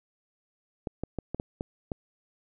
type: clicks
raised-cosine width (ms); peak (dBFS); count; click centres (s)
2; -18; 7; 0.872 / 1.036 / 1.187 / 1.346 / 1.399 / 1.609 / 1.918
effects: none